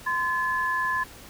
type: tone pair together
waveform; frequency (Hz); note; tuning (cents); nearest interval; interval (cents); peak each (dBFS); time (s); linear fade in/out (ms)
sine; 1030.1 / 1720; C6 / A6; -27 / -40; major sixth; 887; -26; 0.06-1.04; 10
effects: pink hiss -46 dBFS RMS until 1.29 s